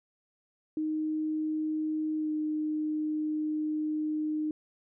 sine tone with pitch glide, 310.4 to 306.8 Hz, D#4 to D#4, -4 to -24 cents, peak -28 dBFS, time 0.77-4.51 s, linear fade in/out 2 ms, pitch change -20 cents, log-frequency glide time 2.17-2.31 s, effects none

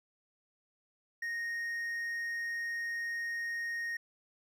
triangle tone with hard clipping, 1861 Hz, A#6, 3 cents flat, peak -35 dBFS, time 1.22-3.97 s, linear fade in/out 5 ms, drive 6 dB, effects none

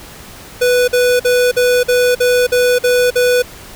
square tone bursts, 493.9 Hz, B4, in tune, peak -10 dBFS, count 9, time 0.61-3.424 s, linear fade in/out 10 ms, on 270 ms, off 48 ms, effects pink hiss -35 dBFS RMS until 3.75 s

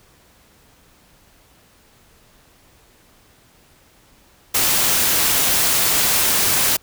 white noise, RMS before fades -17 dBFS, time 4.54-6.77 s, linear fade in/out 10 ms, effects pink hiss -53 dBFS RMS until 6.82 s

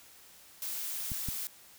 blue noise, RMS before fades -37 dBFS, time 0.62-1.47 s, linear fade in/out 0 ms
clicks, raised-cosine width 5 ms, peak -26 / -24 dBFS, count 2, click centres 1.118 / 1.287 s
effects white hiss -56 dBFS RMS until 1.78 s

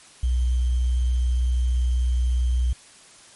sine tone with sample-and-hold, 61.74 Hz, B1, in tune, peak -18 dBFS, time 0.23-2.73 s, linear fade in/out 5 ms, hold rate 3150 Hz, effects white hiss -49 dBFS RMS until 3.35 s + MP3 48 kbps

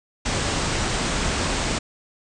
pink low-pass noise, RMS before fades -24 dBFS, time 0.25-1.79 s, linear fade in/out 10 ms, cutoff 8800 Hz, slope 96 dB/octave, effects none

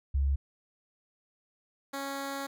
sine / 10% pulse tone pair in turn, 69 / 276 Hz, C#2 / C#4, -7 / -7 cents, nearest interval 2 octaves, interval 2400 cents, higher second, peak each -24 / -26 dBFS, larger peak first, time 0.14-0.36 / 1.93-2.47 s, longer second, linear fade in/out 10 ms, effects none

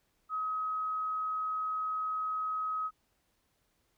sine tone, 1270 Hz, D#6, 35 cents sharp, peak -31 dBFS, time 0.29-2.91 s, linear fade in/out 50 ms, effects pink hiss -75 dBFS RMS until 3.97 s

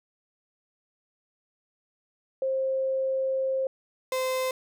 sine / 35% pulse tone pair in turn, 530 / 517 Hz, C5 / C5, +22 / -21 cents, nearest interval unison, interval 43 cents, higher first, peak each -24 dBFS, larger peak neither, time 2.42-3.67 / 4.12-4.51 s, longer first, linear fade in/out 2 ms, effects none

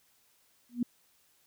sine tone with exponential growth, 241.2 Hz, B3, 41 cents flat, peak -23 dBFS, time 0.69-0.83 s, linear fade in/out 5 ms, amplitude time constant 29 ms, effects white hiss -68 dBFS RMS until 1.46 s

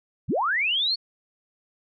sine linear sweep, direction up, 61.74 to 4455 Hz, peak -21 dBFS, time 0.28-0.96 s, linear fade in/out 20 ms, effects none

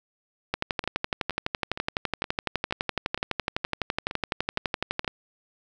two click trains, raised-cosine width 0.3 ms, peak -17 / -9 dBFS, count 10 / 55, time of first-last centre 0.84-5.046 / 0.54-5.078 s, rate 2.14 / 11.9 Hz, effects none

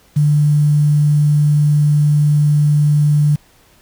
sine tone with quantisation, 148.2 Hz, D3, 16 cents sharp, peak -9 dBFS, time 0.16-3.36 s, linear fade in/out 10 ms, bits 6, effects pink hiss -51 dBFS RMS until 3.81 s

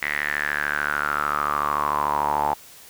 sawtooth tone with band-pass filter sweep, 73.5 Hz, D2, 2 cents sharp, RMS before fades -24 dBFS, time 0.02-2.54 s, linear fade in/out 0 ms, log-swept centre 2000 to 850 Hz, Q 8.6, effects white hiss -46 dBFS RMS until 2.89 s

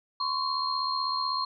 sine tone cluster, 1032 / 1108 / 4219 Hz, C6 / C#6 / C8, -24 / -1 / +14 cents, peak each -31 dBFS, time 0.2-1.45 s, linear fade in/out 5 ms, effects none

